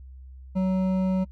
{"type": "tone with hard clipping", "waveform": "triangle", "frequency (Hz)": 187.4, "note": "F#3", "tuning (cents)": 22, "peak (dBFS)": -23, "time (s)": [0.55, 1.25], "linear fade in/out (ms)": 20, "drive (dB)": 13, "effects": ["noise-tail reverb RT60 0.1 s tail -25 dB re dry", "added 65 Hz sine -41 dBFS peak until 1.31 s"]}